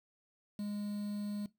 triangle tone with quantisation, 206.2 Hz, G#3, 12 cents flat, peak -34 dBFS, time 0.59-1.46 s, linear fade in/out 2 ms, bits 9, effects noise-tail reverb RT60 0.2 s tail -19 dB re dry

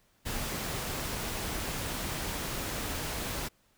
pink noise, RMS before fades -35 dBFS, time 0.25-3.49 s, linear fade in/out 20 ms, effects pink hiss -68 dBFS RMS until 3.77 s

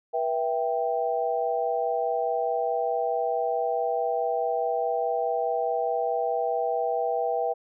sine chord, E minor, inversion second, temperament equal with one note detuned, 484.3 / 659.3 / 784 Hz, B4 / E5 / G5, -34 / 0 / 0 cents, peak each -28 dBFS, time 0.13-7.54 s, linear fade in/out 20 ms, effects none

